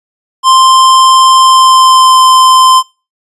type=tone with pitch glide; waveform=square; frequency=1046.5 to 1036.9 Hz; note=C6 to C6; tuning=0 to -16 cents; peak=-3 dBFS; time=0.43-2.83 s; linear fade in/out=50 ms; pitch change=-16 cents; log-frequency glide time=1.39-2.19 s; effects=noise-tail reverb RT60 0.3 s tail -23 dB re dry + resampled to 24000 Hz